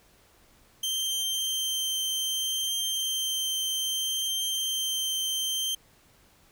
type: tone with vibrato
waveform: sawtooth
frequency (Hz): 3136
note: G7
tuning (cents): 0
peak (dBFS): -24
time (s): 0.83-5.75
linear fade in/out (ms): 5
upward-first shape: triangle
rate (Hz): 0.63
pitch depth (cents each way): 9
effects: pink hiss -60 dBFS RMS until 6.51 s

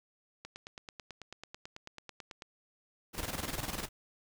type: click train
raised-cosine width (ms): 0.2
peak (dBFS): -27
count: 19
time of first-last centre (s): 0.45-2.422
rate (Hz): 9.13
type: noise with tremolo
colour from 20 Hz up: pink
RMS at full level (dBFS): -36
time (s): 3.13-3.89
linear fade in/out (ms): 50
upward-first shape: square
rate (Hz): 20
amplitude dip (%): 65
effects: none

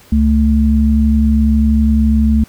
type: tone pair together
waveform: sine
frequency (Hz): 69.3 / 220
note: C#2 / A3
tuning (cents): 0 / 0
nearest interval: octave + minor sixth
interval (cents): 2000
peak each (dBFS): -11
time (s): 0.12-2.44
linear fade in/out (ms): 5
effects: pink hiss -44 dBFS RMS until 2.48 s

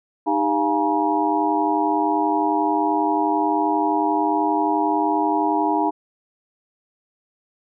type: tone cluster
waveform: sine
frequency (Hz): 308 / 398.7 / 695 / 842 / 954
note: D#4 / G4 / F5 / G#5 / A#5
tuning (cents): -17 / +29 / -9 / +24 / +40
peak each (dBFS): -22 / -27 / -25 / -23 / -23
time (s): 0.26-5.91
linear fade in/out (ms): 20
effects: none

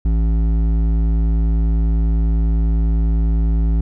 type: tone with hard clipping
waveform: sine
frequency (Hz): 55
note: A1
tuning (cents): 0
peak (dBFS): -15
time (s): 0.05-3.81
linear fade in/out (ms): 5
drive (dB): 10
effects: none

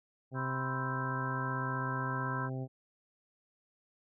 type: harmonic tone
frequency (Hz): 130.81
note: C3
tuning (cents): 0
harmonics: 1 / 2 / 3 / 4 / 5 / 6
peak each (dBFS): -36 / -42 / -46 / -48 / -50 / -52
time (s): 0.31-2.68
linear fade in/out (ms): 50
type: chord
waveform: sine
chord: C major seventh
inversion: third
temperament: equal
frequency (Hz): 987.8 / 1046.5 / 1318.5 / 1568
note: B5 / C6 / E6 / G6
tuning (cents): 0 / 0 / 0 / 0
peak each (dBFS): -40 / -42 / -41 / -40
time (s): 0.34-2.5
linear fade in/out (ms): 50
effects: none

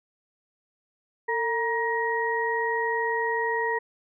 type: tone cluster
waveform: sine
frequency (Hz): 452.2 / 947 / 1888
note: A4 / A#5 / A#6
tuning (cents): +47 / +27 / +22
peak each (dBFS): -28 / -28 / -28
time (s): 1.28-3.79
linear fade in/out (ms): 10
effects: none

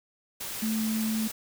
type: tone in noise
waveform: sine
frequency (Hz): 220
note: A3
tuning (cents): 0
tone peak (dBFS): -26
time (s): 0.62-1.28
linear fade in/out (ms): 10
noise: white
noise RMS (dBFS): -36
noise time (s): 0.4-1.32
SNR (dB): +7
effects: none

